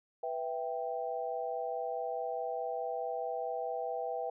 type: chord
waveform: sine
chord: E minor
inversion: second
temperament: equal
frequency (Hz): 493.9 / 659.3 / 784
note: B4 / E5 / G5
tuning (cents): 0 / 0 / 0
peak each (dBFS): -38 / -38 / -38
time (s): 0.23-4.3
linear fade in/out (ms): 5
effects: none